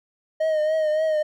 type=tone with vibrato; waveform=triangle; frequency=622.3 Hz; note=D#5; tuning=in tune; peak=-17 dBFS; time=0.4-1.23 s; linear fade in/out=10 ms; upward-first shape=triangle; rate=3.5 Hz; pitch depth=50 cents each way; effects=none